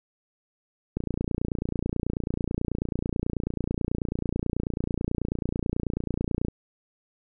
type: click train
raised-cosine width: 3 ms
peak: -14 dBFS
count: 162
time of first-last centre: 0.97-6.484 s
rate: 29.2 Hz
effects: none